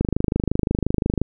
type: click train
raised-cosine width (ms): 3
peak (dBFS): -6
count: 32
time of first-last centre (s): 0.01-1.216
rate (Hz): 25.7
effects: none